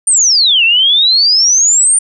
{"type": "exponential two-way sweep", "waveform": "sine", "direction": "down then up", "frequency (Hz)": [9190, 2637, 9190], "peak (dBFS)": -6, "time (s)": [0.07, 1.99], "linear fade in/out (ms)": 5, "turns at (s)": 0.64, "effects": []}